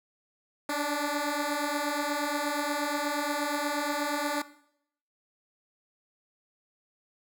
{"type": "beating tone pair", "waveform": "10% pulse", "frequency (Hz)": [286.7, 295.1], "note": ["D4", "D4"], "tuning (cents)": [-42, 8], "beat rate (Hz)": 8.4, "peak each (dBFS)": [-24, -22], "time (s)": [0.69, 4.42], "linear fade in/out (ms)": 5, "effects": ["noise-tail reverb RT60 0.7 s tail -17 dB re dry"]}